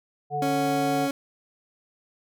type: harmonic tone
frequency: 146.83 Hz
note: D3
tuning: in tune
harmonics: 1 / 3 / 5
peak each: -33 / -32 / -26 dBFS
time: 0.3-1.09 s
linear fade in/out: 50 ms
type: tone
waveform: 30% pulse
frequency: 277.2 Hz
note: C#4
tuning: in tune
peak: -22 dBFS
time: 0.42-1.11 s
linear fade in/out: 2 ms
effects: none